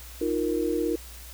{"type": "chord", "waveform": "sine", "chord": "Eb suspended second", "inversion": "none", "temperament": "equal", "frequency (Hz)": [311.1, 349.2, 466.2], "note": ["Eb4", "F4", "Bb4"], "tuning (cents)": [0, 0, 0], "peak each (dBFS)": -28, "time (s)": [0.21, 0.96], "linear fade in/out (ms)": 5, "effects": ["added 60 Hz sine -43 dBFS peak until 1.33 s", "white hiss -46 dBFS RMS until 1.33 s"]}